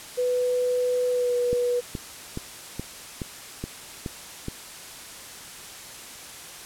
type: tone with pitch glide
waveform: sine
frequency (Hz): 496.2 to 487.7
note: B4 to B4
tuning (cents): +8 to -22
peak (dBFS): -21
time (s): 0.17-1.81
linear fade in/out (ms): 20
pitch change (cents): -30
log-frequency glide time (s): 1.1-1.35
type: click train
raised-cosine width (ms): 3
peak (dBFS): -17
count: 8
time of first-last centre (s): 1.53-4.484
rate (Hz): 2.37
effects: white hiss -41 dBFS RMS until 6.65 s + low-pass 11000 Hz 12 dB/octave